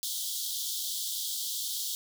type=high-pass noise; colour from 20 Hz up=pink; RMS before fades=-34 dBFS; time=0.03-1.95 s; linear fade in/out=0 ms; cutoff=3200 Hz; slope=96 dB/octave; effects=none